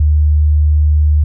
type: tone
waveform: sine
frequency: 75.3 Hz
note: D2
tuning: 44 cents sharp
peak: -7 dBFS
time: 0-1.24 s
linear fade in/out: 5 ms
effects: none